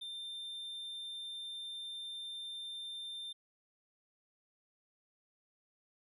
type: tone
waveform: triangle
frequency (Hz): 3590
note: A7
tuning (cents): +34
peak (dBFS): -40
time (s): 0.01-3.33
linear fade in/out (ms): 10
effects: resampled to 32000 Hz